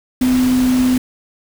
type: tone in noise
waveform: sine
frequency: 253.9 Hz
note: B3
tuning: 48 cents sharp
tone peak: -11 dBFS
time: 0.21-0.98 s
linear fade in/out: 5 ms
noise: pink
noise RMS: -26 dBFS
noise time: 0.21-0.98 s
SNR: +12 dB
effects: none